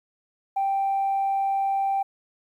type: tone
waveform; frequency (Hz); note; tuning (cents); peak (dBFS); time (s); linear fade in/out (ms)
sine; 784; G5; 0; -20; 0.56-2.03; 10
effects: tanh soft clip ceiling -18 dBFS + 10-bit